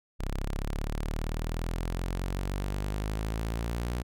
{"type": "exponential sweep", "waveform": "sawtooth", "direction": "up", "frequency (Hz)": [32.7, 61], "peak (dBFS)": -26, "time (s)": [0.19, 4.03], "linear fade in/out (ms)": 20, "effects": []}